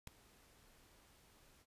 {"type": "noise with ADSR envelope", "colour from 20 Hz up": "pink", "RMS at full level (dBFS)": -43, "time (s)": [0.07, 1.66], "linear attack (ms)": 4, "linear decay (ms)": 3, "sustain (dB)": -24, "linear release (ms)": 51, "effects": ["resampled to 32000 Hz"]}